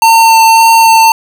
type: tone with vibrato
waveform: square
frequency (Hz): 903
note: A5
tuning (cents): +45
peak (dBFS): -3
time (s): 0.02-1.12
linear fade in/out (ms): 2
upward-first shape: sine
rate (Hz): 1.8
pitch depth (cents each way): 11
effects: none